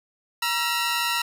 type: tone pair together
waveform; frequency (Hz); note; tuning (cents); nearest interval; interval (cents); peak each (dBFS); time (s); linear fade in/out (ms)
15% pulse; 950 / 1348.3; A#5 / E6; +33 / +39; tritone; 606; -19; 0.42-1.22; 5
effects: none